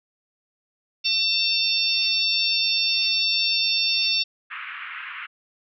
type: harmonic tone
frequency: 901 Hz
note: A5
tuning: 41 cents sharp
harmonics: 3 / 4 / 5 / 6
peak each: -25 / -25 / -25 / -25 dBFS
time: 1.04-4.24 s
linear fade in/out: 20 ms
type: band-pass noise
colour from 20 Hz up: pink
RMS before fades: -35 dBFS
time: 4.5-5.27 s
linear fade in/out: 20 ms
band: 1200 to 2800 Hz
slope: 48 dB/octave
effects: none